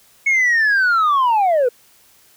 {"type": "linear sweep", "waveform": "sine", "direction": "down", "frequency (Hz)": [2209, 466.2], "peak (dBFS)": -10, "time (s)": [0.26, 1.69], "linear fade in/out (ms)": 10, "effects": ["tanh soft clip ceiling -11 dBFS", "white hiss -52 dBFS RMS until 2.36 s"]}